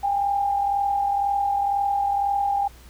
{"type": "tone pair together", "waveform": "sine", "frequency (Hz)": [801, 843], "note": ["G5", "G#5"], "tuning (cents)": [37, 26], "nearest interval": "minor second", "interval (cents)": 89, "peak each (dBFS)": [-20, -30], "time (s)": [0.03, 2.68], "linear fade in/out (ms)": 10, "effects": ["added 60 Hz sine -45 dBFS peak until 2.89 s", "pink hiss -51 dBFS RMS until 2.89 s"]}